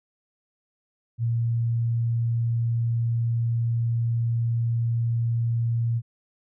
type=tone; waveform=sine; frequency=116.54 Hz; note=A#2; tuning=in tune; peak=-21 dBFS; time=1.18-6.02 s; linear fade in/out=50 ms; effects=none